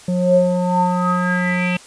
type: tone with low-pass filter sweep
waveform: square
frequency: 179.7 Hz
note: F3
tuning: 50 cents sharp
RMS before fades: -17 dBFS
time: 0.08-1.77 s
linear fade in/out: 5 ms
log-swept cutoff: 400 to 2700 Hz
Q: 8.8
effects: white hiss -42 dBFS RMS until 1.86 s + resampled to 22050 Hz